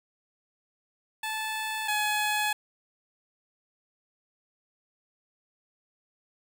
15% pulse tone pair in turn, 873 / 844.7 Hz, A5 / G#5, -14 / +29 cents, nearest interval minor second, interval 57 cents, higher first, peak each -24 / -19 dBFS, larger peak second, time 1.23-1.88 / 1.88-2.53 s, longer neither, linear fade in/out 5 ms, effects none

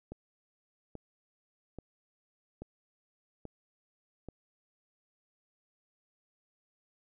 click train, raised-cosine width 2 ms, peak -29 dBFS, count 6, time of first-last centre 0.12-4.287 s, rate 1.2 Hz, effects none

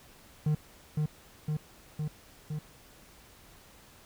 triangle tone with echo, 152.2 Hz, D#3, 38 cents flat, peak -22 dBFS, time 0.46-0.55 s, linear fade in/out 5 ms, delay 510 ms, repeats 4, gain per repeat -2 dB, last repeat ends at 2.59 s, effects pink hiss -56 dBFS RMS until 4.05 s

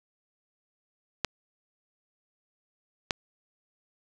clicks, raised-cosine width 0.2 ms, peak -8 dBFS, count 2, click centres 1.247 / 3.108 s, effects none

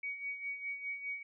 sine tone with tremolo, 2252 Hz, C#7, 27 cents sharp, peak -35 dBFS, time 0.03-1.23 s, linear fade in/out 5 ms, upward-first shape sine, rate 4.9 Hz, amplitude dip 65%, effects none

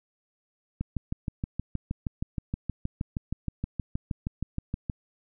click train, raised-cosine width 5 ms, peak -17 dBFS, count 27, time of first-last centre 0.81-4.898 s, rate 6.36 Hz, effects none

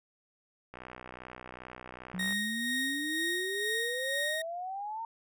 click train, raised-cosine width 0.5 ms, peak -29 dBFS, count 100, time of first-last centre 0.74-2.324 s, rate 62.5 Hz
sine exponential sweep, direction up, 180 to 924 Hz, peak -35 dBFS, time 2.14-5.05 s, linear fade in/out 2 ms
30% pulse tone with tremolo, 1864.7 Hz, A#6, in tune, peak -27 dBFS, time 2.19-4.42 s, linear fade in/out 5 ms, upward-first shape sine, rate 2.1 Hz, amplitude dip 40%
effects none

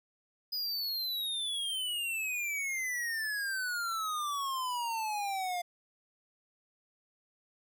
square exponential sweep, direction down, 5000 to 698.5 Hz, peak -33 dBFS, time 0.52-5.62 s, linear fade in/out 10 ms, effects none

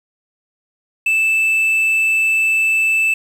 triangle tone, 2637 Hz, E7, in tune, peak -11 dBFS, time 1.06-3.14 s, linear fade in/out 5 ms, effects 7-bit

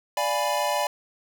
square chord, D diminished seventh, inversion none, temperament equal, 587.3 / 698.5 / 830.6 / 987.8 Hz, D5 / F5 / Ab5 / Cb6, 0 / 0 / 0 / 0 cents, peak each -28 / -32 / -29 / -29 dBFS, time 0.17-0.87 s, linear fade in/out 2 ms, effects none

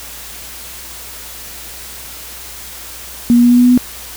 sine tone with pitch steps, 238.5 / 240.2 / 241.8 / 243.5 / 245.2 / 246.9 / 248.6 Hz, A#3 / B3 / B3 / B3 / B3 / B3 / B3, +40 / -48 / -36 / -24 / -12 / 0 / +12 cents, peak -5 dBFS, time 3.3-3.776 s, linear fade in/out 0 ms, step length 68 ms, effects added 60 Hz sine -40 dBFS peak until 4.16 s + white hiss -31 dBFS RMS until 4.16 s

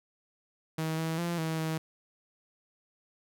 sawtooth tone with pitch steps, 159.4 / 161.8 / 171.7 / 160.7 / 159.5 Hz, D#3 / E3 / F3 / E3 / D#3, +42 / -32 / -29 / -44 / +43 cents, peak -26 dBFS, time 0.78-1.78 s, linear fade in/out 5 ms, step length 200 ms, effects none

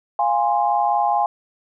sine chord, F minor, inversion none, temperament equal with one note detuned, 698.5 / 823 / 1046.5 Hz, F5 / Ab5 / C6, 0 / -16 / 0 cents, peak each -21 / -18 / -24 dBFS, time 0.19-1.26 s, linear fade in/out 2 ms, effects none

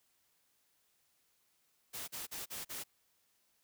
white noise bursts, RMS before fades -43 dBFS, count 5, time 1.93-2.84 s, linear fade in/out 20 ms, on 150 ms, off 40 ms, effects white hiss -75 dBFS RMS until 3.63 s

